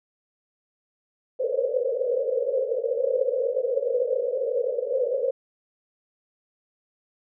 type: band-pass noise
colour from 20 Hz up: white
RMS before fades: -25 dBFS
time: 1.39-5.31 s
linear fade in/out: 10 ms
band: 470 to 540 Hz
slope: 96 dB/octave
effects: none